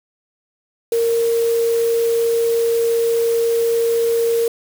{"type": "tone in noise", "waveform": "sine", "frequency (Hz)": 462.9, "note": "A#4", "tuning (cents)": -12, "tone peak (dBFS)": -14, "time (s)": [0.92, 4.48], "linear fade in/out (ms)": 2, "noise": "white", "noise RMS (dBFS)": -32, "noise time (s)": [0.92, 4.48], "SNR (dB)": 15, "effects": []}